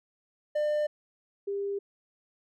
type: tone pair in turn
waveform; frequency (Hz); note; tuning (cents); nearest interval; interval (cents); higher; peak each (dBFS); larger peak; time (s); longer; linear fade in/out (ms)
triangle / sine; 599 / 399.8; D5 / G4; +34 / +34; perfect fifth; 700; first; -23 / -29; first; 0.55-0.87 / 1.47-1.79; neither; 10
effects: none